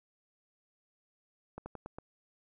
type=slowing click train; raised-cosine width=1 ms; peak=-28 dBFS; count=5; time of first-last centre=1.58-1.985 s; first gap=80 ms; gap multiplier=1.16; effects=none